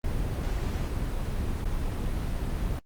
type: noise with dropouts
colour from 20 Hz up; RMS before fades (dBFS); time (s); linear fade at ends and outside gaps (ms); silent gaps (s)
brown; -29; 0.04-2.79; 1; 1.644-1.655
effects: noise-tail reverb RT60 0.1 s tail -24 dB re dry + Opus 24 kbps